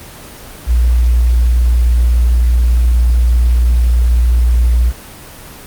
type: tone with quantisation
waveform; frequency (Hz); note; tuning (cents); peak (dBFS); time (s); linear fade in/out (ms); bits
sine; 59.7; A#1; +42; -7; 0.66-4.93; 50; 6
effects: pink hiss -33 dBFS RMS until 5.66 s + Opus 24 kbps